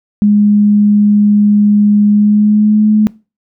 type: tone with pitch glide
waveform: sine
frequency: 207.1 to 213.3 Hz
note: G#3 to G#3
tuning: -5 to +46 cents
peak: -5 dBFS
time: 0.22-3.07 s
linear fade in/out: 0 ms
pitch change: +51 cents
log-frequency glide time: 2.09-2.88 s
effects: noise-tail reverb RT60 0.3 s tail -22 dB re dry